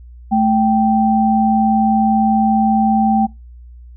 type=tone pair together; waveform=sine; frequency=218.7 / 780.7 Hz; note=A3 / G5; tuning=-10 / -7 cents; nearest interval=octave + minor seventh; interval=2203 cents; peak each=-13 / -14 dBFS; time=0.31-3.27 s; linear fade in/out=20 ms; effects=noise-tail reverb RT60 0.2 s tail -21 dB re dry + added 60 Hz sine -35 dBFS peak until 3.96 s